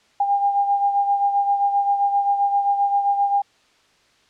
sine beating tone pair, 803 / 810.6 Hz, G5 / G#5, +41 / -42 cents, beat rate 7.6 Hz, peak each -17 / -25 dBFS, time 0.2-3.42 s, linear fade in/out 5 ms, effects white hiss -58 dBFS RMS until 4.29 s + low-pass 5000 Hz 12 dB/octave

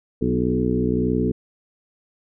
harmonic tone with a mistuned harmonic, 61.74 Hz, B1, in tune, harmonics 1 / 2 / 3 / 4 / 5 / 6 / 7, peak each -29 / -27 / -25 / -23 / -28 / -27 / -26 dBFS, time 0.21-1.32 s, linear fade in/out 10 ms, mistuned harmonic 5, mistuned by +24 cents, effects none

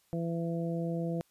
harmonic tone, 167.7 Hz, E3, 30 cents sharp, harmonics 1 / 2 / 3 / 4, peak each -32 / -38 / -38 / -42 dBFS, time 0.13-1.21 s, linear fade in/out 0 ms, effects white hiss -70 dBFS RMS until 1.3 s + resampled to 32000 Hz

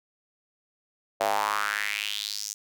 square tone with high-pass filter sweep, 51.91 Hz, G#1, in tune, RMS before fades -29 dBFS, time 1.2-2.54 s, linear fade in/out 10 ms, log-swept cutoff 630 to 6500 Hz, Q 4, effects none

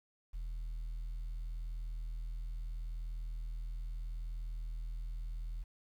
sine tone, 40.38 Hz, E1, 35 cents flat, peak -35 dBFS, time 0.33-5.64 s, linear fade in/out 20 ms, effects tanh soft clip ceiling -37 dBFS + 11-bit

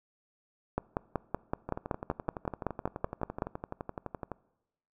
two click trains, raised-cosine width 1 ms, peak -22 / -15 dBFS, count 32 / 15, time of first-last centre 1.69-4.317 / 0.78-3.422 s, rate 11.8 / 5.3 Hz, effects noise-tail reverb RT60 0.9 s tail -22 dB re dry

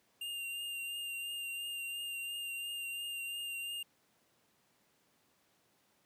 square tone with vibrato, 2794 Hz, F7, in tune, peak -39 dBFS, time 0.21-3.83 s, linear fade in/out 5 ms, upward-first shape triangle, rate 2.9 Hz, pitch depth 26 cents each way, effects pink hiss -72 dBFS RMS until 6.05 s + high-pass 150 Hz 12 dB/octave

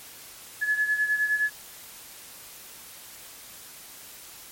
sine beating tone pair, 1705 / 1714.7 Hz, G#6 / A6, +45 / -45 cents, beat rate 9.7 Hz, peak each -23 / -29 dBFS, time 0.61-1.5 s, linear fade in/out 20 ms, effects white hiss -45 dBFS RMS until 4.51 s + MP3 64 kbps

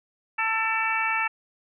harmonic tone with a mistuned harmonic, 444.5 Hz, A4, 18 cents sharp, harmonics 2 / 3 / 4 / 5 / 6, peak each -29 / -29 / -29 / -29 / -29 dBFS, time 0.38-1.28 s, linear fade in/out 10 ms, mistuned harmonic 5, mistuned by +46 cents, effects none

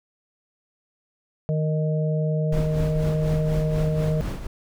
harmonic tone, 155.1 Hz, D#3, 5 cents flat, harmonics 1 / 3 / 4, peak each -21 / -30 / -30 dBFS, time 1.49-4.21 s, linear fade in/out 0 ms
brown noise with tremolo, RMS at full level -26 dBFS, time 2.52-4.47 s, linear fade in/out 5 ms, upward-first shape sine, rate 4.1 Hz, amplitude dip 60%
effects none

